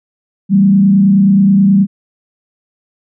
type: tone with frequency modulation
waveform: sine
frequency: 196 Hz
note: G3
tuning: in tune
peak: -5 dBFS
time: 0.49-1.87 s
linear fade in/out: 50 ms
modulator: 29.4 Hz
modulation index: 0.59
effects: none